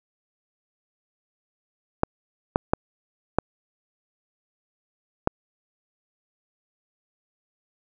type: clicks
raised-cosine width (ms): 1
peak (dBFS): -4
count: 5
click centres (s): 2.034 / 2.559 / 2.735 / 3.386 / 5.274
effects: none